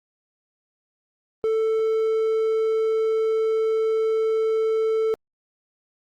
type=tone; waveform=triangle; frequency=442.4 Hz; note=A4; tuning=9 cents sharp; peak=-17 dBFS; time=1.44-5.14 s; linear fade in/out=0 ms; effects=Opus 24 kbps